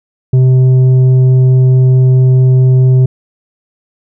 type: tone with tanh clipping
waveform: sine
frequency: 128.9 Hz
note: C3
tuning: 26 cents flat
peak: -5 dBFS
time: 0.33-3.06 s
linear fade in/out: 5 ms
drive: 6 dB
effects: none